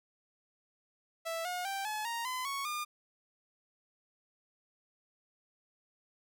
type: tone with pitch steps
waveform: sawtooth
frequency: 659.3 / 719 / 784 / 855 / 932.4 / 1016.8 / 1108.8 / 1209.2 Hz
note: E5 / F#5 / G5 / A5 / A#5 / C6 / C#6 / D#6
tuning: 0 / -50 / 0 / -50 / 0 / -50 / 0 / -50 cents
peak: -31 dBFS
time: 1.25-2.85 s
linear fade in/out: 20 ms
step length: 200 ms
effects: none